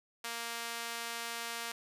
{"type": "tone with high-pass filter", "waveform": "sawtooth", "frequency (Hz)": 232.9, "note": "A#3", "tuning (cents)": -1, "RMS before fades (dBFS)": -40, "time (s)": [0.24, 1.72], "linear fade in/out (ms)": 5, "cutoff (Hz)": 1100, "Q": 0.53, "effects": ["resampled to 32000 Hz"]}